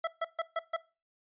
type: tone bursts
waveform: 25% pulse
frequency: 659.3 Hz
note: E5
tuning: in tune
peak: -25 dBFS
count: 5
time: 0.04-0.765 s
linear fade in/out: 5 ms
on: 33 ms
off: 140 ms
effects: noise-tail reverb RT60 0.3 s tail -19 dB re dry + resampled to 8000 Hz